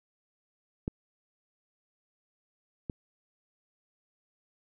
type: clicks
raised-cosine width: 3 ms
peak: -18 / -21 dBFS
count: 2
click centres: 0.879 / 2.898 s
effects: none